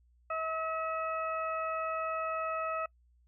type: harmonic tone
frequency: 643 Hz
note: E5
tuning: 43 cents flat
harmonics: 1 / 2 / 3 / 4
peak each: -36 / -34 / -48 / -44 dBFS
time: 0.3-2.86 s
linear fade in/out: 5 ms
effects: noise-tail reverb RT60 0.1 s tail -25 dB re dry + added 60 Hz sine -63 dBFS peak until 3.27 s